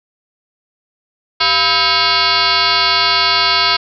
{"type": "tone with frequency modulation", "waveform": "sine", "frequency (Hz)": 2799, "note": "F7", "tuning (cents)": 3, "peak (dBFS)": -10, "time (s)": [1.4, 3.77], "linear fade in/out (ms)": 10, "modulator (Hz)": 301, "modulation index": 6.6, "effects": []}